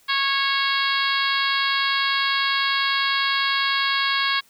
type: harmonic tone with a mistuned harmonic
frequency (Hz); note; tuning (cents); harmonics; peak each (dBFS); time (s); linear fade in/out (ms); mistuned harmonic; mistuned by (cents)
550; C#5; -14; 2 / 3 / 4 / 5 / 6 / 7 / 8 / 9; -25 / -25 / -27 / -31 / -27 / -29 / -29 / -35; 0.08-4.41; 20; 9; -26
effects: white hiss -57 dBFS RMS until 4.49 s